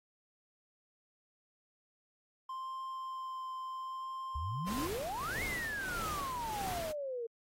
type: tone with vibrato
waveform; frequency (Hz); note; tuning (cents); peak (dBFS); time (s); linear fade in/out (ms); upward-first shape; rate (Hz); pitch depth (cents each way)
triangle; 1046.5; C6; 0; -37; 2.49-4.87; 5; triangle; 0.72; 10
type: exponential two-way sweep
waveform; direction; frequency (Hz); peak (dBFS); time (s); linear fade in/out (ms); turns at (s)
sine; up then down; 65.6 to 2200 to 451.9; -36; 4.35-7.27; 10; 5.43
type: noise with tremolo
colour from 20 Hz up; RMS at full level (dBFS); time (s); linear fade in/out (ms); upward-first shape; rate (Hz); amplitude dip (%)
pink; -41; 4.66-6.93; 20; triangle; 1.6; 60
effects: AAC 48 kbps